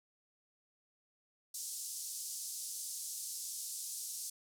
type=band-pass noise; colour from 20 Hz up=white; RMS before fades=-43 dBFS; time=1.54-4.3 s; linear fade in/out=5 ms; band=5100 to 11000 Hz; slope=24 dB/octave; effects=none